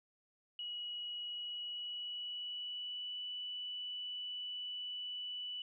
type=tone with pitch glide; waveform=sine; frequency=2914 to 2968 Hz; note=F#7 to F#7; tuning=-27 to +5 cents; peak=-40 dBFS; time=0.59-5.62 s; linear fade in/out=2 ms; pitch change=+32 cents; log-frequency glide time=1.28-3.22 s; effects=none